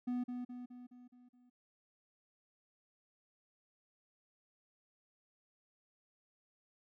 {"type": "tone with echo", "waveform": "triangle", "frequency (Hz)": 246.9, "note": "B3", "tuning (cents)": 0, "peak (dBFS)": -32, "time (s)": [0.07, 0.24], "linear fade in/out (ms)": 10, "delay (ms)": 210, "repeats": 6, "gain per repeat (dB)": -5, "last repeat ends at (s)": 1.5, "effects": []}